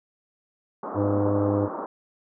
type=band-pass noise; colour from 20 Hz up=white; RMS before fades=-33 dBFS; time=0.83-1.86 s; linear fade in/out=2 ms; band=190 to 1200 Hz; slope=48 dB/octave
type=harmonic tone; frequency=101.6 Hz; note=G#2; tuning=38 cents flat; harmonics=1 / 2 / 3 / 4 / 5 / 6; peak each=-26 / -35 / -24 / -35 / -26 / -34 dBFS; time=0.94-1.69 s; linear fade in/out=50 ms
effects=none